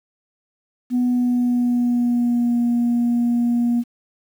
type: tone with pitch glide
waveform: sine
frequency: 246.9 to 238.5 Hz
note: B3 to A#3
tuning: 0 to +40 cents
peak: -14 dBFS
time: 0.9-3.84 s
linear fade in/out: 50 ms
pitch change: -60 cents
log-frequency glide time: 1.05-2.59 s
effects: tanh soft clip ceiling -13 dBFS + 8-bit